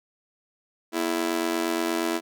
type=tone with amplitude modulation; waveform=sawtooth; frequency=331.4 Hz; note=E4; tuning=9 cents sharp; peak=-16 dBFS; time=0.92-2.21 s; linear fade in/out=50 ms; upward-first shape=sine; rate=88.5 Hz; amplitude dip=95%; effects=none